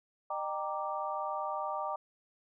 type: chord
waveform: sine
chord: Eb major seventh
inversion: none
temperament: equal with one note detuned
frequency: 608.7 / 784 / 932.3 / 1174.7 Hz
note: Eb5 / G5 / Bb5 / D6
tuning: -38 / 0 / 0 / 0 cents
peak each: -39 / -38 / -39 / -38 dBFS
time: 0.3-1.96 s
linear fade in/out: 5 ms
effects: none